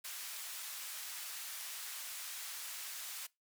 white band-pass noise, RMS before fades -45 dBFS, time 0.04-3.27 s, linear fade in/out 10 ms, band 1100 to 16000 Hz, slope 12 dB/octave, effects noise-tail reverb RT60 0.2 s tail -22 dB re dry

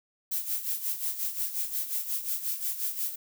violet noise with tremolo, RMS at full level -29 dBFS, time 0.31-3.16 s, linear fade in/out 10 ms, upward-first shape sine, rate 5.6 Hz, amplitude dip 70%, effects none

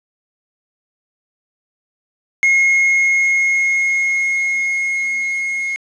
triangle tone with level ramp, 2157 Hz, C#7, 48 cents flat, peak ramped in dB -8 to -17 dBFS, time 2.43-5.76 s, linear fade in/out 0 ms, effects resampled to 22050 Hz + 7-bit

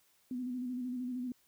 sine tone with vibrato, 250 Hz, B3, 21 cents sharp, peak -35 dBFS, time 0.31-1.32 s, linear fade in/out 2 ms, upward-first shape square, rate 13 Hz, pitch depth 36 cents each way, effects white hiss -70 dBFS RMS until 1.47 s

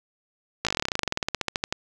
slowing click train, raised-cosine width 0.2 ms, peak -7 dBFS, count 26, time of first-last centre 0.65-1.725 s, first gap 17 ms, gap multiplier 1.07, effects none

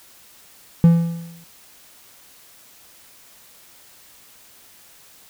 triangle tone with exponential decay, 168.1 Hz, E3, 34 cents sharp, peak -4 dBFS, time 0.84-1.44 s, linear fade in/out 0 ms, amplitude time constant 130 ms, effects white hiss -49 dBFS RMS until 5.29 s

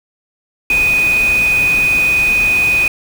sine tone in noise, 2489 Hz, D#7, in tune, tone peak -10 dBFS, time 0.7-2.88 s, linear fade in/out 2 ms, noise pink, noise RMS -25 dBFS, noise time 0.7-2.88 s, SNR +12 dB, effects none

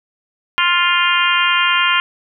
harmonic tone, 350.3 Hz, F4, 5 cents sharp, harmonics 3 / 4 / 5 / 6 / 7 / 8 / 9, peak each -18 / -18 / -22 / -22 / -21 / -19 / -22 dBFS, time 0.58-2 s, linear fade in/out 0 ms, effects none

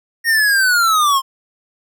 square linear sweep, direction down, 1864.7 to 1046.5 Hz, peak -12 dBFS, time 0.24-1.22 s, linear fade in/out 50 ms, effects none

